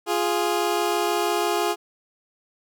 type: tone pair together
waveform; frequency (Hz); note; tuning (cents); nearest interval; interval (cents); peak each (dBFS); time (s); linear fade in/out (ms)
20% pulse; 349.2 / 415.3; F4 / G#4; 0 / 0; minor third; 300; -19; 0.06-1.76; 50
effects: none